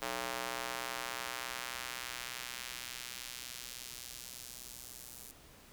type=tone with high-pass filter sweep; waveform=square; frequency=61.74 Hz; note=B1; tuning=in tune; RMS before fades=-43 dBFS; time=0.02-5.31 s; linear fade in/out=0 ms; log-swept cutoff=590 to 8500 Hz; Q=0.71; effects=pink hiss -58 dBFS RMS until 5.72 s